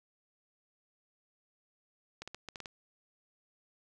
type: clicks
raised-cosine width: 0.2 ms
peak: -25 dBFS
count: 7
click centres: 2.22 / 2.276 / 2.346 / 2.487 / 2.558 / 2.603 / 2.658 s
effects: none